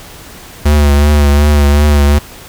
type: tone with vibrato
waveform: square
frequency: 72.9 Hz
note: D2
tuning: 12 cents flat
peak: -6 dBFS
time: 0.65-2.19 s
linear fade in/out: 10 ms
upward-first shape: triangle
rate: 2.7 Hz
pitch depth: 47 cents each way
effects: pink hiss -33 dBFS RMS until 2.48 s